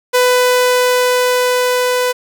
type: tone with level ramp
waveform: sawtooth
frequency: 498.5 Hz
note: B4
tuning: 16 cents sharp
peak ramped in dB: -5 to -9 dBFS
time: 0.13-2.13 s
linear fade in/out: 20 ms
effects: none